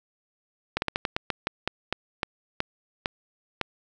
slowing click train, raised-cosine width 0.3 ms, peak -9 dBFS, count 14, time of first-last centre 0.77-3.613 s, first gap 51 ms, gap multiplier 1.22, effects none

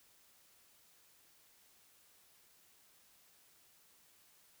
silence, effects white hiss -67 dBFS RMS until 4.6 s

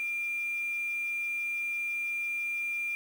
sine tone with quantisation, 2391 Hz, D7, 30 cents sharp, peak -30 dBFS, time 0-2.95 s, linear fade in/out 0 ms, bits 8, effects none

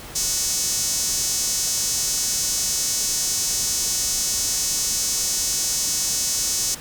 sawtooth tone with high-pass filter, 370 Hz, F#4, in tune, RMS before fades -23 dBFS, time 0.15-6.75 s, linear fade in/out 10 ms, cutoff 6200 Hz, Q 2.7, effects pink hiss -38 dBFS RMS until 6.8 s

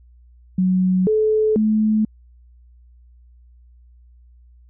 sine tone with pitch steps, 185 / 432.4 / 215.9 Hz, F#3 / A4 / A3, 0 / -30 / -33 cents, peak -14 dBFS, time 0.58-2.05 s, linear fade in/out 5 ms, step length 490 ms, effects added 60 Hz sine -46 dBFS peak until 4.69 s

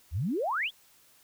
sine exponential sweep, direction up, 67.8 to 3600 Hz, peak -27 dBFS, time 0.11-0.71 s, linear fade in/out 50 ms, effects white hiss -61 dBFS RMS until 1.23 s

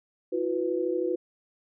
sine chord, E suspended second, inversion none, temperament equal with one note detuned, 329.6 / 362.4 / 493.9 Hz, E4 / F#4 / B4, 0 / -36 / 0 cents, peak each -31 / -28 / -30 dBFS, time 0.32-1.16 s, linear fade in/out 10 ms, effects none

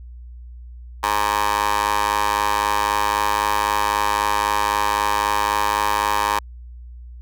15% pulse tone with high-pass filter, 103.83 Hz, G#2, in tune, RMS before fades -20 dBFS, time 1.03-6.39 s, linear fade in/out 5 ms, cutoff 880 Hz, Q 3, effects added 60 Hz sine -35 dBFS peak until 7.21 s

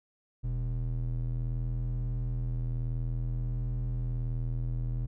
triangle ring-modulated tone, 81.1 Hz, E2, 28 cents flat, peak -24 dBFS, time 0.43-5.07 s, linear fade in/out 20 ms, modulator 40.7 Hz, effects none

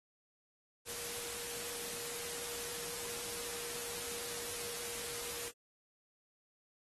sine tone in noise, 474.7 Hz, A#4, 31 cents sharp, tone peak -50 dBFS, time 0.85-5.52 s, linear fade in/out 50 ms, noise white, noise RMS -42 dBFS, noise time 0.85-5.52 s, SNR -11 dB, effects AAC 32 kbps

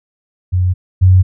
sine tone pair in turn, 91 / 92.7 Hz, F#2 / F#2, -28 / +4 cents, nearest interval unison, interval 32 cents, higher second, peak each -10 / -4 dBFS, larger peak second, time 0.52-0.74 / 1.01-1.23 s, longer neither, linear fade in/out 20 ms, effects none

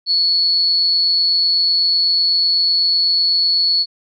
sine tone with amplitude modulation, 4400 Hz, C#8, 14 cents flat, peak -10 dBFS, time 0.06-3.86 s, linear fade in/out 50 ms, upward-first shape sine, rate 172 Hz, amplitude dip 50%, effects none

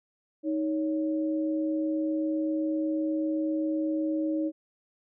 sine tone pair together, 313.5 / 558.6 Hz, D#4 / C#5, +13 / +13 cents, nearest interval minor seventh, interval 1000 cents, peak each -26 / -34 dBFS, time 0.43-4.52 s, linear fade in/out 50 ms, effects none

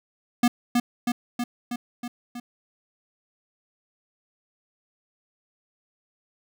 square tone with echo, 241.5 Hz, B3, 39 cents flat, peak -16 dBFS, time 0.43-0.48 s, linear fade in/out 5 ms, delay 320 ms, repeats 6, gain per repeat -3 dB, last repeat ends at 2.4 s, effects none

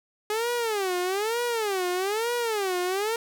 sawtooth tone with vibrato, 415.3 Hz, G#4, in tune, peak -21 dBFS, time 0.3-3.16 s, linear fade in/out 2 ms, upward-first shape sine, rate 1.1 Hz, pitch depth 260 cents each way, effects 9-bit

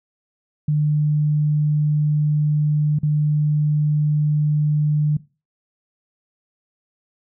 sine tone with dropouts, 150 Hz, D3, 37 cents sharp, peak -15 dBFS, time 0.68-5.17 s, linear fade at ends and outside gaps 5 ms, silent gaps 2.988-3.031 s, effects noise-tail reverb RT60 0.3 s tail -19 dB re dry

